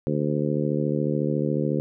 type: harmonic tone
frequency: 74 Hz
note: D2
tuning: 14 cents sharp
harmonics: 2 / 3 / 4 / 5 / 6 / 7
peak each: -26 / -28 / -29 / -30 / -31 / -31 dBFS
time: 0.07-1.8 s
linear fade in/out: 0 ms
effects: none